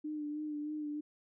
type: tone with vibrato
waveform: sine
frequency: 300.1 Hz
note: D4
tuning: 38 cents sharp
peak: -36 dBFS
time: 0.04-1.01 s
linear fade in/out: 10 ms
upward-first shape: sine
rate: 3.2 Hz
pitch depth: 30 cents each way
effects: none